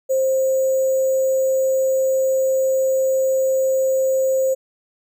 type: tone with sample-and-hold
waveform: sine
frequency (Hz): 528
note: C5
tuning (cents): +16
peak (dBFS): -15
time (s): 0.09-4.55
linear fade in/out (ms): 20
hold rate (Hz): 7350
effects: none